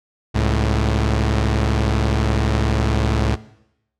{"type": "tone pair together", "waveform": "sawtooth", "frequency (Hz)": [68.5, 108.74], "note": ["C#2", "A2"], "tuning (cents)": [-20, -20], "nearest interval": "minor sixth", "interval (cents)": 800, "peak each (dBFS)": -15, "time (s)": [0.34, 3.36], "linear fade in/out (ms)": 20, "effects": ["noise-tail reverb RT60 0.8 s tail -17 dB re dry", "low-pass 6000 Hz 12 dB/octave"]}